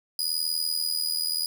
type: tone with amplitude modulation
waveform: sawtooth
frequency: 4927 Hz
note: D#8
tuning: 18 cents flat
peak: -19 dBFS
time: 0.19-1.46 s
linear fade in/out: 2 ms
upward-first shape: sine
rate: 80.6 Hz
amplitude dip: 80%
effects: none